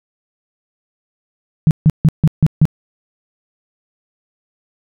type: tone bursts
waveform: sine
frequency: 156.2 Hz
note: D#3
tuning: 7 cents sharp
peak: -5 dBFS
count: 6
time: 1.67-2.654 s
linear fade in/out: 0 ms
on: 39 ms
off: 150 ms
effects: none